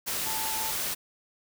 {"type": "tone in noise", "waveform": "sine", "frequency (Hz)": 880, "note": "A5", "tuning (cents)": 0, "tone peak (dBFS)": -35, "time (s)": [0.25, 0.72], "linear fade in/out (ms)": 20, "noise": "white", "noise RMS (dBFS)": -31, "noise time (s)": [0.06, 0.95], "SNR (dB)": -7, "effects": []}